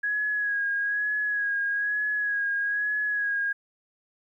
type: tone with vibrato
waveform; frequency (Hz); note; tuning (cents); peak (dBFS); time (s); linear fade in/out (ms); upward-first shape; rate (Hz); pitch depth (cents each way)
sine; 1661.2; G#6; 0; -24; 0.03-3.53; 10; sine; 1.1; 34
effects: 11-bit